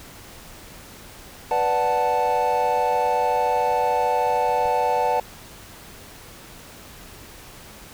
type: chord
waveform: triangle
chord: B minor seventh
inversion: none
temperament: equal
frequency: 493.9 / 587.3 / 740 / 880 Hz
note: B4 / D5 / F#5 / A5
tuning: 0 / 0 / 0 / 0 cents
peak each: -23 / -25 / -22 / -20 dBFS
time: 1.51-5.2 s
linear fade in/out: 2 ms
type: click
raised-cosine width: 5 ms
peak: -28 dBFS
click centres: 4.656 s
effects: pink hiss -43 dBFS RMS until 7.93 s